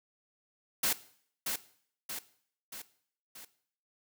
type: noise with echo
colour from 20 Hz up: white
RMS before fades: -29 dBFS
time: 0.83-0.93 s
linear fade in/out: 5 ms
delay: 630 ms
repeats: 4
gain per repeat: -5 dB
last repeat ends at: 3.45 s
effects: noise-tail reverb RT60 0.6 s tail -17 dB re dry + high-pass 150 Hz 12 dB/octave